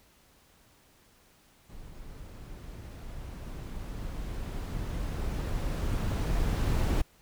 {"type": "noise with level ramp", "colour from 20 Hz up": "brown", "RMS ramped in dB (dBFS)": [-47, -25], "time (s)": [1.69, 7.02], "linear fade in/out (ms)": 10, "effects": ["pink hiss -62 dBFS RMS until 7.21 s"]}